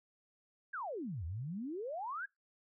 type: exponential two-way sweep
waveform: sine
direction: down then up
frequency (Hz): 1685 to 76.9 to 1685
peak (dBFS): -38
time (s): 0.73-2.26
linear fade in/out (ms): 10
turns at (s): 1.25
effects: noise-tail reverb RT60 0.2 s tail -24 dB re dry